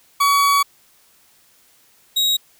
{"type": "tone pair in turn", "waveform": "40% pulse", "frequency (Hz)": [1131, 3804], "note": ["C#6", "A#7"], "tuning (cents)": [34, 34], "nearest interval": "octave + major sixth", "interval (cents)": 2100, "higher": "second", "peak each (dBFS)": [-12, -14], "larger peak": "first", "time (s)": [[0.2, 0.63], [2.16, 2.37]], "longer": "first", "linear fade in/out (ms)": 10, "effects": ["white hiss -55 dBFS RMS until 2.59 s"]}